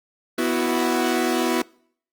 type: chord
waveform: sawtooth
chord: B suspended fourth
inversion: none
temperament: equal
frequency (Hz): 246.9 / 329.6 / 370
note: B3 / E4 / F#4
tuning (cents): 0 / 0 / 0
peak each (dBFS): -20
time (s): 0.38-1.62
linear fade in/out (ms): 5
effects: noise-tail reverb RT60 0.6 s tail -25 dB re dry + Opus 24 kbps